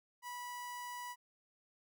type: tone with notch filter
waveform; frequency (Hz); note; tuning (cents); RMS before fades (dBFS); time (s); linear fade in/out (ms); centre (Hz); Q
sawtooth; 979; B5; -15; -45; 0.22-1.16; 50; 3600; 1.8
effects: none